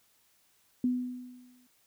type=tone with exponential decay; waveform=sine; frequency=249.4 Hz; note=B3; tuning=17 cents sharp; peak=-23 dBFS; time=0.84-1.67 s; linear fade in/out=2 ms; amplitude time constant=180 ms; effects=white hiss -68 dBFS RMS until 1.86 s